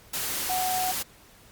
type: tone in noise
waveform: sine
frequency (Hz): 740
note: F#5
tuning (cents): 0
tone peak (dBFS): -26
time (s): 0.49-0.92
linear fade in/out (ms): 10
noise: white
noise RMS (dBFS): -30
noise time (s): 0.13-1.03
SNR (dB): +1
effects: pink hiss -54 dBFS RMS until 1.51 s + Opus 48 kbps